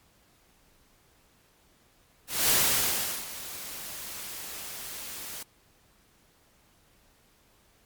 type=noise with ADSR envelope; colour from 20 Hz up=white; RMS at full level=-22 dBFS; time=2.27-5.43 s; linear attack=240 ms; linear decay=740 ms; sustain=-17 dB; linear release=4 ms; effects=pink hiss -63 dBFS RMS until 7.85 s + MP3 96 kbps